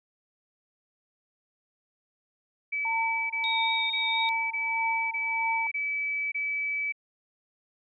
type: tone bursts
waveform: sine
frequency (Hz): 2297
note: D7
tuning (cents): -39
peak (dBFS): -27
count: 7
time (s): 2.72-6.924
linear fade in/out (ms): 10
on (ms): 580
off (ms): 24
type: tone with tremolo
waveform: sine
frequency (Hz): 904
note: A5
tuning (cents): +47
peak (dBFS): -26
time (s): 2.85-5.67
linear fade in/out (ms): 2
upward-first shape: triangle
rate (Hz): 1.6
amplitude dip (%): 85
type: tone with vibrato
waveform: sine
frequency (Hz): 3716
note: A#7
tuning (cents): -6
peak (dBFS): -29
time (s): 3.44-4.29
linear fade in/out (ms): 0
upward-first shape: triangle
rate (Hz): 4.2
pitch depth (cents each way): 17
effects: none